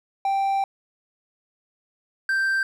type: tone pair in turn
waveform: triangle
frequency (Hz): 784 / 1568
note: G5 / G6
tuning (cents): 0 / 0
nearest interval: octave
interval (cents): 1200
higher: second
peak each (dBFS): -18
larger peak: neither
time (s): 0.25-0.64 / 2.29-2.63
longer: first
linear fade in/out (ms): 2
effects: none